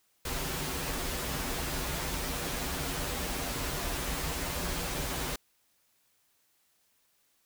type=noise with comb filter; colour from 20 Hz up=pink; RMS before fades=-34 dBFS; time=0.25-5.36 s; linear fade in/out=5 ms; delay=9.4 ms; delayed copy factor=-0.75; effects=white hiss -71 dBFS RMS until 7.45 s